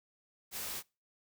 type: noise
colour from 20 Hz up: white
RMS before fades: -40 dBFS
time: 0.51-0.83 s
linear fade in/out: 50 ms
effects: noise-tail reverb RT60 0.3 s tail -25 dB re dry